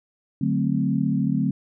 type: chord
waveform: sine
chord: D dominant seventh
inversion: none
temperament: equal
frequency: 146.83 / 185 / 220 / 261.6 Hz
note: D3 / F#3 / A3 / C4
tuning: 0 / 0 / 0 / 0 cents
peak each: -25 dBFS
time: 0.41-1.51 s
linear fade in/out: 5 ms
effects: none